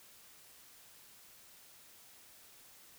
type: silence
effects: white hiss -59 dBFS RMS until 2.98 s